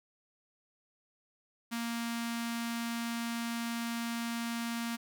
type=tone with notch filter; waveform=sawtooth; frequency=233.1 Hz; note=A#3; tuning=in tune; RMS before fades=-36 dBFS; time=1.71-4.97 s; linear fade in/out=20 ms; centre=480 Hz; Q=0.56; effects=none